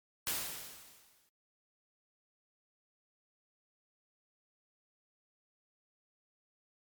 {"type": "noise with exponential decay", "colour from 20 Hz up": "white", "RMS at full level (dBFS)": -33, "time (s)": [0.27, 1.29], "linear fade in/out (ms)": 0, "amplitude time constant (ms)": 220, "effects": ["MP3 96 kbps"]}